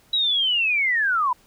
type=linear sweep; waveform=sine; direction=down; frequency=3902 to 953 Hz; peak=-18 dBFS; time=0.13-1.33 s; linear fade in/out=5 ms; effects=pink hiss -57 dBFS RMS until 1.46 s